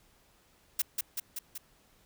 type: noise with echo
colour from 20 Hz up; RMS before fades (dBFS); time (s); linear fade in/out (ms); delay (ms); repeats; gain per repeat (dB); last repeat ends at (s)
blue; -28; 0.79-0.82; 5; 190; 4; -3; 1.58
effects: pink hiss -65 dBFS RMS until 2.05 s

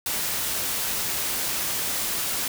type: noise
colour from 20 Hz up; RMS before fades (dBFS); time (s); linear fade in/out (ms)
white; -27; 0.06-2.48; 2
effects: none

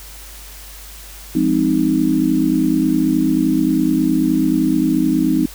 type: chord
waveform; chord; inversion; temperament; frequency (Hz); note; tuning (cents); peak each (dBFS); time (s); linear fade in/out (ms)
sine; F minor seventh; none; equal; 174.61 / 207.7 / 261.6 / 311.1; F3 / Ab3 / C4 / Eb4; 0 / 0 / 0 / 0; -22 / -22 / -17 / -16; 1.35-5.46; 5
effects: added 50 Hz sine -37 dBFS peak until 5.54 s + white hiss -38 dBFS RMS until 5.54 s

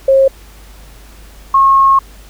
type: tone pair in turn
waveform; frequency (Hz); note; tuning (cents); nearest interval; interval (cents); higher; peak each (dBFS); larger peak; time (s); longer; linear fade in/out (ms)
sine; 538 / 1085.4; C5 / C#6; +48 / -37; octave; 1215; second; -5; neither; 0.08-0.28 / 1.54-1.99; second; 5
effects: added 50 Hz sine -36 dBFS peak until 2.29 s + pink hiss -42 dBFS RMS until 2.29 s

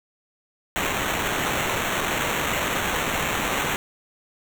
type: noise with sample-and-hold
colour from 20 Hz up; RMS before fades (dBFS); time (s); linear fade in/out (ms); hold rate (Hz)
white; -25; 0.76-3.76; 0; 4900
effects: none

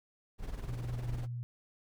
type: noise with tremolo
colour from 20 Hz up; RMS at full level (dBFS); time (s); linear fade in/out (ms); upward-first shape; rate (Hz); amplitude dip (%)
brown; -37; 0.38-1.28; 50; triangle; 20; 75
type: tone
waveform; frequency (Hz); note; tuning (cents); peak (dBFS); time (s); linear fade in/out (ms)
sine; 120.5; B2; -42; -36; 0.68-1.43; 0
effects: none

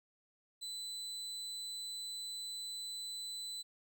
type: tone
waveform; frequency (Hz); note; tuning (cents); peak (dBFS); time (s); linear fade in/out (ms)
35% pulse; 4000; B7; +21; -39; 0.61-3.63; 20
effects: none

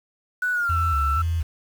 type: tone with pitch glide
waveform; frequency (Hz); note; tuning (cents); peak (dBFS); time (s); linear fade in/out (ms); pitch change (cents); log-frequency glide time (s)
sine; 1480 to 1333.9; F#6 to E6; 0 to +20; -20; 0.42-1.22; 5; -180; 0.52-0.77
type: tone with vibrato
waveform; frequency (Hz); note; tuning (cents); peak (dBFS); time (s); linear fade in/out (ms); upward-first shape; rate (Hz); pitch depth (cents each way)
sine; 76.8; D#2; -22; -20; 0.69-1.43; 10; square; 2.1; 140
effects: tanh soft clip ceiling -14 dBFS + 7-bit

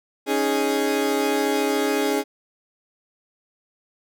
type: chord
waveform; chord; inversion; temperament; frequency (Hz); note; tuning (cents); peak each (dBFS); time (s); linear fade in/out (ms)
30% pulse; C# suspended second; none; equal; 277.2 / 311.1 / 415.3; C#4 / D#4 / G#4; 0 / 0 / 0; -22 / -24 / -20; 0.26-2.24; 50
effects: none

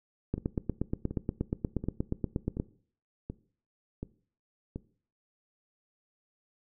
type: two click trains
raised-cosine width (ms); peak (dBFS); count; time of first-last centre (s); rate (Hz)
3; -23 / -16; 7 / 20; 0.38-4.76 / 0.34-2.599; 1.37 / 8.41
effects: noise-tail reverb RT60 0.5 s tail -19 dB re dry

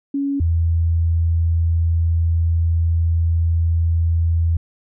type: tone pair in turn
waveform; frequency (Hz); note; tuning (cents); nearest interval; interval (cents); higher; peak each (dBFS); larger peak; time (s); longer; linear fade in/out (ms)
sine; 279.6 / 83.13; C#4 / E2; +15 / +15; octave + major sixth; 2100; first; -18 / -14; second; 0.14-0.4 / 0.4-4.57; second; 5
effects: none

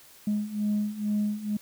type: beating tone pair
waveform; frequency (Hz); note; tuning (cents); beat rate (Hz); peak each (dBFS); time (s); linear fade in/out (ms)
sine; 207.7 / 209.9; G#3 / G#3; 0 / +19; 2.2; -29 / -26; 0.27-1.57; 5
effects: tanh soft clip ceiling -20 dBFS + white hiss -53 dBFS RMS until 1.61 s

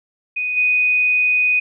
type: tone with level steps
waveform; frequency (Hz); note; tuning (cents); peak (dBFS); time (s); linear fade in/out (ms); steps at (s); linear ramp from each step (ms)
sine; 2489; D#7; 0; -19 / -13; 0.36-1.6; 10; 0.56; 20
effects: none

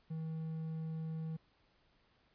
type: tone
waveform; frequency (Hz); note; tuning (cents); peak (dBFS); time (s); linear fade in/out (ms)
triangle; 160.1; D#3; +50; -36; 0.1-1.37; 10
effects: pink hiss -72 dBFS RMS until 2.34 s + resampled to 11025 Hz

